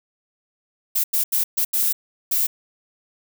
violet noise bursts at uneven times, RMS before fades -20 dBFS, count 6, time 0.95-1.04 / 1.13-1.24 / 1.32-1.44 / 1.57-1.65 / 1.73-1.93 / 2.31-2.47 s, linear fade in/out 10 ms, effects none

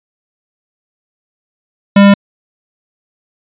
square tone, 200 Hz, G3, 35 cents sharp, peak -3 dBFS, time 1.96-2.14 s, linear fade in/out 5 ms, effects resampled to 8000 Hz

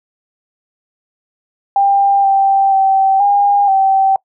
sine tone with pitch steps, 795 / 783 / 774 / 809 / 774 Hz, G5 / G5 / G5 / G#5 / G5, +24 / -2 / -22 / -46 / -22 cents, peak -8 dBFS, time 1.76-4.16 s, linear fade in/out 2 ms, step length 480 ms, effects noise-tail reverb RT60 0.1 s tail -24 dB re dry

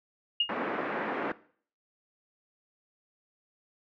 sine tone with exponential decay, 2847 Hz, F7, 33 cents sharp, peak -20 dBFS, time 0.4-0.53 s, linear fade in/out 5 ms, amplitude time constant 28 ms
pink band-pass noise, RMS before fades -33 dBFS, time 0.49-1.32 s, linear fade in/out 2 ms, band 230 to 2000 Hz, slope 24 dB/octave
effects noise-tail reverb RT60 0.5 s tail -18 dB re dry

